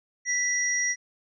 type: tone pair together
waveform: sine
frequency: 1975.5 / 5731 Hz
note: B6 / F8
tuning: 0 / +44 cents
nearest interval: octave + tritone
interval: 1844 cents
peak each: -26 dBFS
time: 0.25-0.96 s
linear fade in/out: 50 ms
effects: none